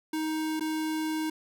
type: tone with dropouts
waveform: square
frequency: 313.6 Hz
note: D#4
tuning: 14 cents sharp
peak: -29 dBFS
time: 0.13-1.3 s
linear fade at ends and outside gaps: 5 ms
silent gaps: 0.597-0.607 s
effects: none